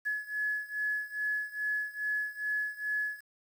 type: beating tone pair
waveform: sine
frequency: 1700 / 1702.4 Hz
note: G#6 / G#6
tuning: +40 / +42 cents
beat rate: 2.4 Hz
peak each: -33 / -35 dBFS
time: 0.05-3.21 s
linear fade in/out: 20 ms
effects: 9-bit